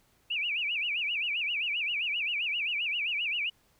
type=tone with vibrato; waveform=sine; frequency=2581 Hz; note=E7; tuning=37 cents flat; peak=-28 dBFS; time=0.3-3.5 s; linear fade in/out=10 ms; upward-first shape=sine; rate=7.6 Hz; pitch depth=220 cents each way; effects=pink hiss -67 dBFS RMS until 3.79 s